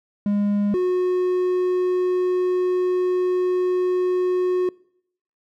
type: tone pair in turn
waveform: triangle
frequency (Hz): 204.4 / 364.2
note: G#3 / F#4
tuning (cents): -27 / -27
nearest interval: minor seventh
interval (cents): 1000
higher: second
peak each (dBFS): -16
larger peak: neither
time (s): 0.26-0.74 / 0.74-4.69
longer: second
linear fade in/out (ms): 2
effects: noise-tail reverb RT60 0.7 s tail -24 dB re dry